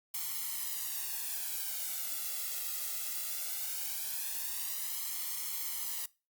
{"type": "noise with flanger", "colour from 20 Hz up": "blue", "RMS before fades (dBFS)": -37, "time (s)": [0.14, 6.06], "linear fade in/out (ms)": 5, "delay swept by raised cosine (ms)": [0.94, 1.52], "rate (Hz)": 0.19, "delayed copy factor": 0.75, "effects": ["noise-tail reverb RT60 0.3 s tail -22 dB re dry", "Opus 48 kbps"]}